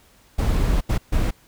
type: noise bursts at uneven times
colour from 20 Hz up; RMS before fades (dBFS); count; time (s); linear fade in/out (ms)
brown; -19; 3; 0.38-0.81 / 0.89-0.98 / 1.12-1.31; 10
effects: pink hiss -55 dBFS RMS until 1.47 s